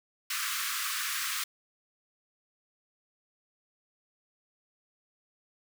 pink high-pass noise, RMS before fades -33 dBFS, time 0.3-1.44 s, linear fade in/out 5 ms, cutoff 1100 Hz, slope 96 dB/octave, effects none

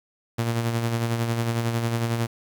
sawtooth tone with tremolo, 116.3 Hz, A#2, 4 cents flat, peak -17 dBFS, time 0.38-2.27 s, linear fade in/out 10 ms, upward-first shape sine, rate 11 Hz, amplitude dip 45%, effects 8-bit

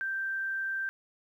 sine tone, 1568 Hz, G6, in tune, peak -30 dBFS, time 0.01-0.89 s, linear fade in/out 0 ms, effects 11-bit

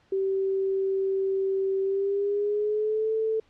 sine tone with pitch glide, 386.3 to 441.2 Hz, G4 to A4, -25 to +5 cents, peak -23 dBFS, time 0.12-3.4 s, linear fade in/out 5 ms, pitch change +230 cents, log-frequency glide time 1.82-3.13 s, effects pink hiss -63 dBFS RMS until 3.49 s + low-pass 4000 Hz 12 dB/octave

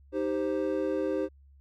triangle chord, C minor, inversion first, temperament equal, 311.1 / 392 / 523.3 Hz, Eb4 / G4 / C5, 0 / 0 / 0 cents, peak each -29 dBFS, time 0.12-1.29 s, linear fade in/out 50 ms, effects added 69 Hz sine -53 dBFS peak until 1.6 s + MP3 96 kbps

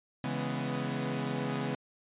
sawtooth chord, C# minor seventh, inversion none, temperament equal with one note detuned, 138.59 / 164.81 / 207.7 / 248.7 Hz, C#3 / E3 / G#3 / B3, 0 / 0 / 0 / +12 cents, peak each -32 / -35 / -35 / -32 dBFS, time 0.24-1.75 s, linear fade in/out 2 ms, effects resampled to 8000 Hz

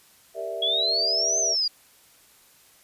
sine chord, E half-diminished seventh, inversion first, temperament equal, 392 / 466.2 / 587.3 / 659.3 Hz, G4 / Bb4 / D5 / E5, 0 / 0 / 0 / 0 cents, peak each -37 / -36 / -36 / -31 dBFS, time 0.34-1.56 s, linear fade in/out 50 ms
sine exponential two-way sweep, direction up then down, 3301 to 6300 to 4757 Hz, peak -21 dBFS, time 0.62-1.68 s, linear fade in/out 5 ms, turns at 1.39 s
effects white hiss -56 dBFS RMS until 2.83 s + resampled to 32000 Hz

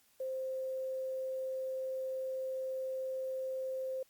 sine tone with quantisation, 523.3 Hz, C5, in tune, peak -35 dBFS, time 0.2-4.03 s, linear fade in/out 5 ms, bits 10, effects white hiss -69 dBFS RMS until 4.09 s + Opus 48 kbps

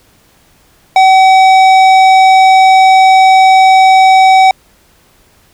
sine tone with tanh clipping, 760 Hz, F#5, 46 cents sharp, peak -4 dBFS, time 0.96-4.51 s, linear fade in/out 2 ms, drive 14 dB, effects pink hiss -48 dBFS RMS until 5.53 s

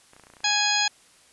clicks, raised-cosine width 0.5 ms, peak -34 dBFS, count 12, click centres 0.134 / 0.165 / 0.197 / 0.237 / 0.269 / 0.301 / 0.337 / 0.368 / 0.405 / 0.436 / 0.469 / 0.508 s
harmonic tone, 831 Hz, G#5, 1 cent sharp, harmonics 1 / 2 / 3 / 4 / 5 / 6 / 8, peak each -28 / -28 / -28 / -28 / -28 / -28 / -28 dBFS, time 0.44-0.88 s, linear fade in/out 5 ms
effects white hiss -56 dBFS RMS until 1.32 s + resampled to 24000 Hz

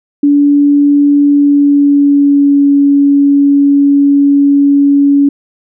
sine tone with pitch glide, 287.2 to 282.4 Hz, D4 to C#4, -39 to +32 cents, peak -4 dBFS, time 0.23-5.29 s, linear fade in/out 5 ms, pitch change -29 cents, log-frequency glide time 1.25-2.69 s, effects none

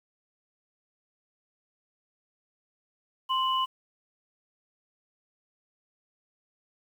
sine tone pair together, 1046.5 / 2960 Hz, C6 / F#7, 0 / 0 cents, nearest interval octave + tritone, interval 1800 cents, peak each -25 / -30 dBFS, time 3.29-3.66 s, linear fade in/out 20 ms, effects 9-bit

